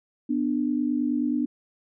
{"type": "tone pair together", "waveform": "sine", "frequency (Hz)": [246.9, 296.3], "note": ["B3", "D4"], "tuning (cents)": [0, 15], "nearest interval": "minor third", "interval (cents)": 315, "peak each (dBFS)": -25, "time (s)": [0.29, 1.46], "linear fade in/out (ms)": 10, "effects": []}